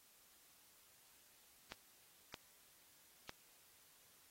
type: clicks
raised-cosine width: 0.2 ms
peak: -29 dBFS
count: 3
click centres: 1.721 / 2.342 / 3.294 s
effects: white hiss -68 dBFS RMS until 4.3 s + AAC 48 kbps